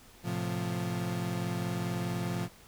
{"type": "chord", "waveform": "35% pulse", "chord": "F major", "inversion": "first", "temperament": "equal with one note detuned", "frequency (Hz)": [110, 130.13, 174.61], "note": ["A2", "C3", "F3"], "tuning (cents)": [0, -9, 0], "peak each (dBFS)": [-35, -36, -32], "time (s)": [0.23, 2.49], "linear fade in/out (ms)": 50, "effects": ["pink hiss -56 dBFS RMS until 2.67 s"]}